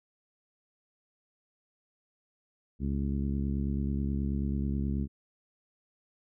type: harmonic tone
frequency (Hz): 69.3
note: C#2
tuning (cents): 0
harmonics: 1 / 2 / 3 / 4 / 5 / 6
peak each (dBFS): -31 / -35 / -33 / -39 / -45 / -51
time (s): 2.79-5.08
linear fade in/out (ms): 50
effects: none